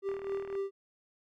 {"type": "tone with tremolo", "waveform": "triangle", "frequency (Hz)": 393.1, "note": "G4", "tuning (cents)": 5, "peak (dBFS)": -28, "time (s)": [0.02, 0.71], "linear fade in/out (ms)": 50, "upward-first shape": "triangle", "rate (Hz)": 3.9, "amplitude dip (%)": 75}
{"type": "click train", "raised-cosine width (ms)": 0.5, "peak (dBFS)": -32, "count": 19, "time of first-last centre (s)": [0.09, 0.553], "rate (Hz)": 38.9}
{"effects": []}